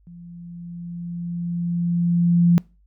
sine tone with level ramp, 172.4 Hz, F3, 22 cents flat, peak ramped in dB -39 to -11 dBFS, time 0.07-2.58 s, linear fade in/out 0 ms, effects noise-tail reverb RT60 0.3 s tail -25 dB re dry + added 50 Hz sine -54 dBFS peak until 2.86 s

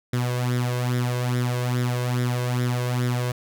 sawtooth tone with flanger, 123.47 Hz, B2, in tune, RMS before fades -24 dBFS, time 0.13-3.32 s, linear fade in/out 5 ms, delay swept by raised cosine 0.55 to 1.95 ms, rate 2.4 Hz, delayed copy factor +0.65, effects none

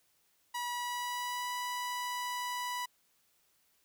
sawtooth tone with pitch glide, 970 to 985.2 Hz, B5 to B5, -31 to -5 cents, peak -31 dBFS, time 0.54-2.86 s, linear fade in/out 10 ms, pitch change +26 cents, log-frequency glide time 0.7-1.5 s, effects white hiss -72 dBFS RMS until 3.84 s

